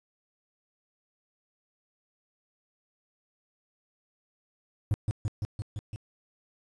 triangle tone with echo, 104.9 Hz, G#2, 18 cents sharp, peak -20 dBFS, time 4.91-4.94 s, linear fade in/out 0 ms, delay 170 ms, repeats 6, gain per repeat -2 dB, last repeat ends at 5.96 s, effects resampled to 22050 Hz + 9-bit

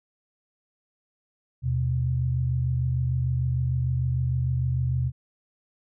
sine tone pair together, 79.4 / 126.04 Hz, D#2 / B2, +36 / +36 cents, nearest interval minor sixth, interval 800 cents, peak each -28 / -23 dBFS, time 1.62-5.12 s, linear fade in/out 50 ms, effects none

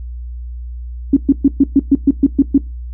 sine tone bursts, 277.2 Hz, C#4, in tune, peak -4 dBFS, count 10, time 1.13-2.58 s, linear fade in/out 5 ms, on 37 ms, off 120 ms, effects noise-tail reverb RT60 0.2 s tail -18 dB re dry + added 60 Hz sine -24 dBFS peak until 2.93 s

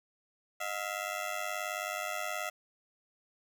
15% pulse ring-modulated tone, 669 Hz, E5, 25 cents sharp, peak -25 dBFS, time 0.6-2.5 s, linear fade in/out 10 ms, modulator 49.4 Hz, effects none

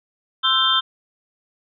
sine tone cluster, 1044 / 1328 / 1560 / 3163 / 3567 Hz, C6 / E6 / G6 / G7 / A7, -4 / +12 / -9 / +15 / +23 cents, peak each -25 / -21 / -28 / -19 / -20 dBFS, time 0.43-0.81 s, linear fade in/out 20 ms, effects none

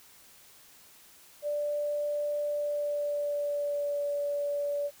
sine tone with pitch glide, 587.3 to 576.2 Hz, D5 to D5, 0 to -33 cents, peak -28 dBFS, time 1.42-4.91 s, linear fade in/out 50 ms, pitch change -33 cents, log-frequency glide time 2.47-4.04 s, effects white hiss -56 dBFS RMS until 5 s

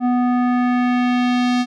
square tone with low-pass filter sweep, 246.9 Hz, B3, in tune, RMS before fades -17 dBFS, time 0-1.66 s, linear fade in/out 50 ms, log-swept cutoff 880 to 5000 Hz, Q 1.2, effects none

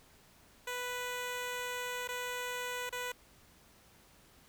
10% pulse tone with dropouts, 494.1 Hz, B4, 1 cent sharp, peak -28 dBFS, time 0.67-3.12 s, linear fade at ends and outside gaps 5 ms, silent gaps 2.076-2.087 / 2.894-2.925 s, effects pink hiss -62 dBFS RMS until 4.48 s

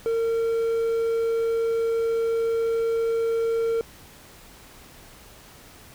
triangle tone, 457.2 Hz, A#4, 34 cents flat, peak -19 dBFS, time 0.06-3.81 s, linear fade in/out 0 ms, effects pink hiss -48 dBFS RMS until 5.94 s

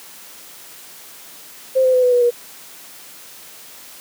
sine tone with pitch steps, 523.3 / 514.3 / 505.5 / 496.8 / 488.3 / 479.9 Hz, C5 / C5 / B4 / B4 / B4 / B4, 0 / -30 / +40 / +10 / -20 / -50 cents, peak -11 dBFS, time 1.75-2.308 s, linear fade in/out 20 ms, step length 93 ms, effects white hiss -40 dBFS RMS until 4 s + high-pass 150 Hz 12 dB/octave

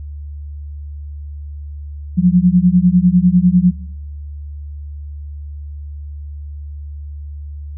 sine beating tone pair, 174.61 / 184.61 Hz, F3 / F#3, 0 / -4 cents, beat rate 10 Hz, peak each -11 dBFS, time 2.17-3.72 s, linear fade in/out 20 ms, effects noise-tail reverb RT60 1.0 s tail -24 dB re dry + added 73 Hz sine -26 dBFS peak until 7.77 s

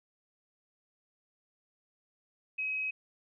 sine tone, 2543 Hz, D#7, 37 cents sharp, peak -31 dBFS, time 2.58-2.91 s, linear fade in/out 10 ms, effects none

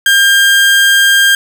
30% pulse tone, 1600 Hz, G6, 35 cents sharp, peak -3 dBFS, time 0.06-1.35 s, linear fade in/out 2 ms, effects none

